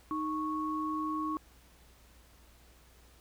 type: tone pair together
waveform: sine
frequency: 310.1 / 1105.1 Hz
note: D#4 / C#6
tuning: -6 / -6 cents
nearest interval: octave + minor seventh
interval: 2200 cents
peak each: -34 / -34 dBFS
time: 0.11-1.37 s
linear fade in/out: 0 ms
effects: added 60 Hz sine -60 dBFS peak until 3.2 s + pink hiss -62 dBFS RMS until 3.2 s

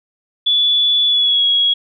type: tone with pitch glide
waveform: sine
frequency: 3442 to 3321 Hz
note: A7 to G#7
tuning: -39 to -1 cents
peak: -11 dBFS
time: 0.46-1.74 s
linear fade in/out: 10 ms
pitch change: -62 cents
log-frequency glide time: 1.07-1.44 s
effects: none

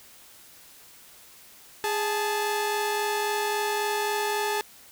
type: tone pair together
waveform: sawtooth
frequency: 414 / 871.7 Hz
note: G#4 / A5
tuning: -5 / -16 cents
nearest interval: octave + minor second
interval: 1289 cents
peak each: -24 / -24 dBFS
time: 1.84-4.61 s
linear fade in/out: 0 ms
effects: white hiss -51 dBFS RMS until 4.91 s

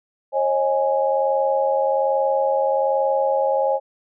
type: chord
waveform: sine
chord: C# suspended second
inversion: none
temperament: equal with one note detuned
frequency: 541.1 / 622.3 / 830.6 Hz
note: C#5 / D#5 / G#5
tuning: -42 / 0 / 0 cents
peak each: -19 / -24 / -22 dBFS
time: 0.32-3.8 s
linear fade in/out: 50 ms
effects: none

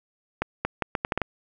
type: accelerating click train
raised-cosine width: 0.5 ms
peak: -9 dBFS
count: 8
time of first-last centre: 0.42-1.217 s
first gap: 230 ms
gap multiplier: 0.75
effects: none

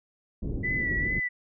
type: low-pass noise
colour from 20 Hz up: pink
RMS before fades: -32 dBFS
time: 0.42-1.2 s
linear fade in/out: 10 ms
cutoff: 380 Hz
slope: 24 dB/octave
type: tone with vibrato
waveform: sine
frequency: 1977 Hz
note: B6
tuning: 1 cent sharp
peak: -26 dBFS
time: 0.63-1.29 s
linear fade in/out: 20 ms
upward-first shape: sine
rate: 2.4 Hz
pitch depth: 36 cents each way
effects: none

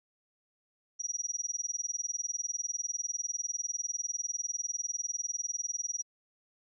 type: tone with tremolo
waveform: sine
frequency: 5770 Hz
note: F#8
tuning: 44 cents flat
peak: -29 dBFS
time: 0.99-6.03 s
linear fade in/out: 20 ms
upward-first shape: sine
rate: 20 Hz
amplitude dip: 100%
effects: none

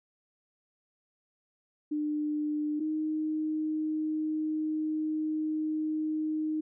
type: tone pair in turn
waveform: sine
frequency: 300 / 310.2 Hz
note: D4 / D#4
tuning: +37 / -5 cents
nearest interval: minor second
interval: 58 cents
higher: second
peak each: -28 dBFS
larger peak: neither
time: 1.91-2.8 / 2.8-6.61 s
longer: second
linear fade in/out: 10 ms
effects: none

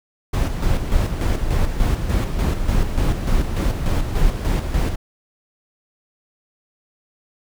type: noise with tremolo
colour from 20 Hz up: brown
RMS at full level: -17 dBFS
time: 0.33-4.96 s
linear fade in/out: 10 ms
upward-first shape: square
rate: 3.4 Hz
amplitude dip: 50%
effects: none

